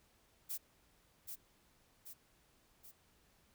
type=noise with echo; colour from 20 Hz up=violet; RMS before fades=-41 dBFS; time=0.49-0.58 s; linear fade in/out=20 ms; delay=780 ms; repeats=3; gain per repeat=-5 dB; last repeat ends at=2.92 s; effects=pink hiss -71 dBFS RMS until 3.54 s